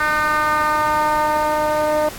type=tone with band-pass filter sweep; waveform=10% pulse; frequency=303.8 Hz; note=D#4; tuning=41 cents flat; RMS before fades=-18 dBFS; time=0-2.09 s; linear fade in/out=5 ms; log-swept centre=1500 to 610 Hz; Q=2.4; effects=pink hiss -34 dBFS RMS until 2.18 s + AAC 64 kbps